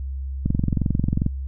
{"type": "click train", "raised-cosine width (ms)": 5, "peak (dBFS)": -7, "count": 19, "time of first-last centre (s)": [0.46, 1.264], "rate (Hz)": 22.4, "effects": ["added 67 Hz sine -26 dBFS peak until 1.47 s"]}